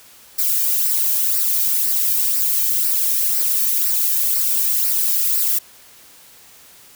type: noise with flanger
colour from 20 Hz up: violet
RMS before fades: -18 dBFS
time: 0.38-5.59 s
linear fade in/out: 10 ms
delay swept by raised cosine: 0.29 to 1.49 ms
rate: 2 Hz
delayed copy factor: -0.6
effects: white hiss -46 dBFS RMS until 6.95 s